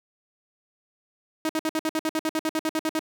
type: tone bursts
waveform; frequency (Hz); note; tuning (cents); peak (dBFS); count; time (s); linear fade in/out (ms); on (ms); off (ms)
sawtooth; 315.7; D#4; +25; -19; 16; 1.45-2.993; 2; 43; 57
effects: none